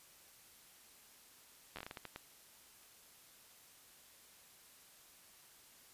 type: slowing click train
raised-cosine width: 0.3 ms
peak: -29 dBFS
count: 10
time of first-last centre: 1.76-2.161 s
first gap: 11 ms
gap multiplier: 1.33
effects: white hiss -62 dBFS RMS until 5.93 s + resampled to 32000 Hz